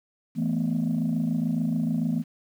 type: chord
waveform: sine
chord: E suspended fourth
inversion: none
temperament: equal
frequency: 164.81 / 220 / 246.9 Hz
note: E3 / A3 / B3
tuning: 0 / 0 / 0 cents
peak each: -26 dBFS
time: 0.35-2.24 s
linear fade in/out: 50 ms
effects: tanh soft clip ceiling -18 dBFS + 9-bit